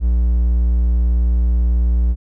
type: tone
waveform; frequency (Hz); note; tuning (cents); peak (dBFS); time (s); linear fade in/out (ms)
triangle; 59.2; A#1; +27; -10; 0-2.16; 50
effects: none